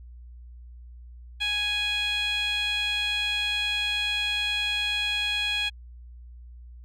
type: tone with band-pass filter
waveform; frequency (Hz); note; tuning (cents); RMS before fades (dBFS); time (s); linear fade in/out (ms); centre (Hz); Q
15% pulse; 830.6; G#5; 0; -27; 1.4-5.7; 20; 3100; 3.1
effects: added 60 Hz sine -42 dBFS peak until 6.84 s